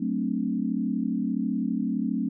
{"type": "chord", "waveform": "sine", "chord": "D dominant seventh", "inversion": "first", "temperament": "equal", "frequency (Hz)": [185, 220, 261.6, 293.7], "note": ["F#3", "A3", "C4", "D4"], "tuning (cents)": [0, 0, 0, 0], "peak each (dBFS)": [-31, -28, -29, -33], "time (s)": [0, 2.29], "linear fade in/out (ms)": 10, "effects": []}